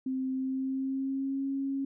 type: tone with pitch glide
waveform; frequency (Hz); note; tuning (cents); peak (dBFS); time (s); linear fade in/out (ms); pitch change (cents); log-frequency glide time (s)
sine; 261.6 to 273; C4 to C#4; 0 to -26; -29; 0.06-1.85; 5; +74; 0.32-1.47
effects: none